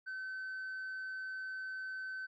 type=tone with tanh clipping; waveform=sine; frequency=1529 Hz; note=G6; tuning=44 cents flat; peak=-40 dBFS; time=0.06-2.27 s; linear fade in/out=20 ms; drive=1 dB; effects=none